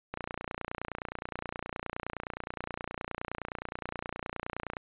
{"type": "click train", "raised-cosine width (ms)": 0.5, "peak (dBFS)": -20, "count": 138, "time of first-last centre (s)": [0.14, 4.768], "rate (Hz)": 29.6, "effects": ["resampled to 8000 Hz"]}